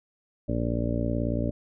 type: harmonic tone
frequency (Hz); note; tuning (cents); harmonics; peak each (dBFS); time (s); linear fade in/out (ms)
58.27; A#1; 0; 1 / 2 / 3 / 4 / 5 / 6 / 7 / 8 / 9 / 10; -31 / -30 / -37 / -31 / -32 / -42 / -40 / -40 / -42 / -34; 0.48-1.51; 10
effects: none